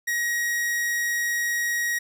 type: tone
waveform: 45% pulse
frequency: 1895 Hz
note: A#6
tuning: 28 cents sharp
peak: -23 dBFS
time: 0.07-1.99 s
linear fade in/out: 10 ms
effects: none